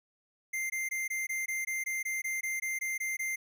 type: tone bursts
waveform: square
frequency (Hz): 2093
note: C7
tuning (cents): 0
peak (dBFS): -32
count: 15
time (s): 0.53-3.36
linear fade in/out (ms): 10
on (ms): 170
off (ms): 20
effects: none